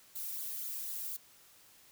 violet noise with flanger, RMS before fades -40 dBFS, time 0.15-1.17 s, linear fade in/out 10 ms, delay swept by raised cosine 0.35 to 1.45 ms, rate 4 Hz, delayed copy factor -0.8, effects white hiss -61 dBFS RMS until 1.91 s

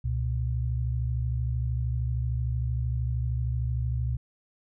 sine tone pair together, 67.7 / 120.77 Hz, C#2 / B2, -40 / -38 cents, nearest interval minor seventh, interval 1002 cents, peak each -28 dBFS, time 0.04-4.17 s, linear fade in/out 10 ms, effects none

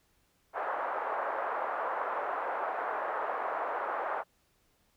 pink band-pass noise, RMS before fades -34 dBFS, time 0.53-4.24 s, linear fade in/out 50 ms, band 560 to 1400 Hz, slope 24 dB/octave, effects pink hiss -71 dBFS RMS until 4.96 s

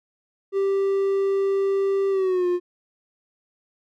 triangle tone with pitch glide, 392 to 355.3 Hz, G4 to F4, 0 to +30 cents, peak -17 dBFS, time 0.52-2.6 s, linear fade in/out 50 ms, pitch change -170 cents, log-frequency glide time 2.1-2.47 s, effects none

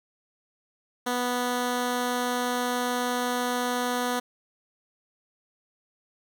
10% pulse tone, 246.3 Hz, B3, 5 cents flat, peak -17 dBFS, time 1.06-4.2 s, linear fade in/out 10 ms, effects none

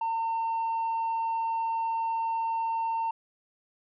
sine tone with tanh clipping, 908 Hz, A#5, 46 cents flat, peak -27 dBFS, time 0.01-3.11 s, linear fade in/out 5 ms, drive 1 dB, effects none

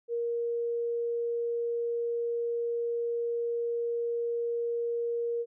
sine tone, 470 Hz, A#4, 14 cents sharp, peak -28 dBFS, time 0.08-5.46 s, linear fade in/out 50 ms, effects none

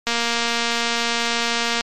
click train, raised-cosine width 0.2 ms, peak -4 dBFS, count 408, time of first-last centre 0.07-1.809 s, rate 234 Hz, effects MP3 64 kbps

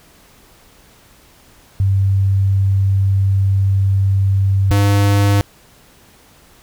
sine / square tone pair in turn, 97.4 / 100.83 Hz, G2 / G2, -11 / +49 cents, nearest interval minor second, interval 60 cents, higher second, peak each -11 dBFS, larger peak neither, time 1.8-4.71 / 4.71-5.41 s, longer first, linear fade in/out 0 ms, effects pink hiss -48 dBFS RMS until 6.62 s

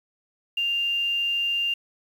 sine tone with quantisation, 2794 Hz, F7, in tune, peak -22 dBFS, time 0.57-1.74 s, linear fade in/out 5 ms, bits 8, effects none

